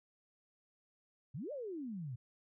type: exponential two-way sweep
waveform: sine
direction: up then down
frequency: 114.5 to 616 to 114.5 Hz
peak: -40 dBFS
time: 1.34-2.16 s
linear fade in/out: 10 ms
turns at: 1.52 s
effects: none